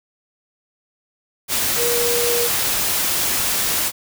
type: tone in noise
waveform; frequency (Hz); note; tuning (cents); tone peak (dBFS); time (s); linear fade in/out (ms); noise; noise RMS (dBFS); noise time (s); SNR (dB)
sine; 477; A#4; +40; -20; 1.76-2.5; 50; white; -20; 1.48-3.92; -3
effects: none